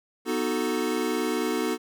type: chord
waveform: square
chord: B dominant seventh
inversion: none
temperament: equal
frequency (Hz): 246.9 / 311.1 / 370 / 440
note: B3 / D#4 / F#4 / A4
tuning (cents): 0 / 0 / 0 / 0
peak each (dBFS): -31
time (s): 0.25-1.78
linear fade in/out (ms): 50
effects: none